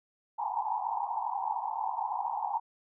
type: band-pass noise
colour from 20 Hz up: white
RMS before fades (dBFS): -33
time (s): 0.38-2.6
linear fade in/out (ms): 20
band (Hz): 770 to 970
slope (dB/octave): 96
effects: none